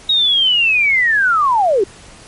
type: linear sweep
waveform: sine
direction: down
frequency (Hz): 3805 to 359.4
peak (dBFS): -10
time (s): 0.09-1.84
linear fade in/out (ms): 5
effects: pink hiss -40 dBFS RMS until 2.27 s + MP3 48 kbps